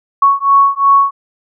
sine beating tone pair, 1108.7 / 1111.5 Hz, C#6 / C#6, 0 / +4 cents, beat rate 2.8 Hz, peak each -10 dBFS, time 0.22-1.11 s, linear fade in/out 5 ms, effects none

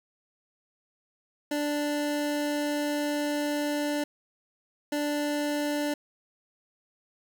25% pulse tone bursts at uneven times, 293.7 Hz, D4, in tune, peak -23 dBFS, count 2, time 1.51-4.04 / 4.92-5.94 s, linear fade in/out 5 ms, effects 10-bit

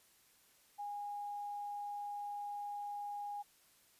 sine tone, 820 Hz, G#5, 22 cents flat, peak -40 dBFS, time 0.78-3.43 s, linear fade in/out 20 ms, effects white hiss -68 dBFS RMS until 3.99 s + resampled to 32000 Hz

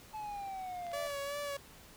triangle exponential sweep, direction down, 870 to 654 Hz, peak -37 dBFS, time 0.13-1.08 s, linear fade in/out 20 ms
clicks, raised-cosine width 0.2 ms, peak -34 dBFS, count 4, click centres 0.867 / 0.917 / 1.07 / 1.103 s
sawtooth tone with vibrato, 570 Hz, C#5, 48 cents sharp, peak -33 dBFS, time 0.93-1.57 s, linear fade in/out 5 ms, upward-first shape sine, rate 2.7 Hz, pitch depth 32 cents each way
effects pink hiss -56 dBFS RMS until 1.96 s

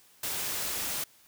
white noise, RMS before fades -33 dBFS, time 0.23-1.04 s, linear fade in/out 5 ms, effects white hiss -60 dBFS RMS until 1.27 s

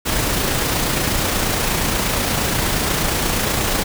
pink noise with amplitude modulation, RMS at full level -18 dBFS, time 0.05-3.84 s, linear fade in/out 20 ms, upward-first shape sine, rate 28.4 Hz, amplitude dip 30%, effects none

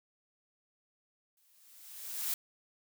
blue noise with exponential growth, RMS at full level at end -32 dBFS, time 1.37-2.34 s, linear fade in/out 2 ms, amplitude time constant 210 ms, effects none

